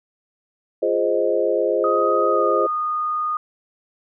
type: chord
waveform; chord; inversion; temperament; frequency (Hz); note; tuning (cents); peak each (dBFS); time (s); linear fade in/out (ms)
sine; F minor seventh; none; equal with one note detuned; 347.6 / 415.3 / 523.3 / 622.3; F4 / Ab4 / C5 / Eb5; -8 / 0 / 0 / 0; -24 / -22 / -21 / -23; 0.82-2.67; 10
type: tone with pitch glide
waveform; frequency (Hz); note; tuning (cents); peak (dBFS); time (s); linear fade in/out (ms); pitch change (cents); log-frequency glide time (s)
sine; 1253 to 1230.1; D#6 to D#6; +12 to -20; -20; 1.84-3.37; 2; -32; 2.31-2.44
effects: none